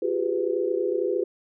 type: tone cluster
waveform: sine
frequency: 349.6 / 382.7 / 411.6 / 499.2 Hz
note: F4 / G4 / G#4 / B4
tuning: +2 / -42 / -16 / +19 cents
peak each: -28 dBFS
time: 0.02-1.24 s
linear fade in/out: 5 ms
effects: none